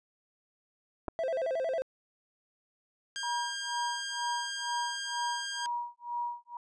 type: clicks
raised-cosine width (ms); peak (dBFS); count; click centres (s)
1; -20 / -24; 2; 1.082 / 1.085
type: tone with vibrato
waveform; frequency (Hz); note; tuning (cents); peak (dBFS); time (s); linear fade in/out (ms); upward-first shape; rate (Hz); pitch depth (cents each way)
triangle; 587.3; D5; 0; -27; 1.19-1.82; 0; square; 11; 200
type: tone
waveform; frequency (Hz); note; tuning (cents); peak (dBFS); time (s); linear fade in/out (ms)
15% pulse; 1606; G6; +41; -28; 3.16-5.66; 0
type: tone with tremolo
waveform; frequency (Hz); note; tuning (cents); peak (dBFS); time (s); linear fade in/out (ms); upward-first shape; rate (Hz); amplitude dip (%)
sine; 957; A#5; +45; -30; 3.23-6.57; 2; sine; 2.1; 100
effects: resampled to 22050 Hz